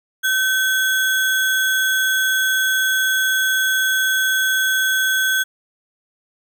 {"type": "tone with sample-and-hold", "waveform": "sine", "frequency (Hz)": 1536, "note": "G6", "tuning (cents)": -36, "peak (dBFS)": -15, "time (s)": [0.23, 5.44], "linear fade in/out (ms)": 20, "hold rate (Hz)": 4900, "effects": []}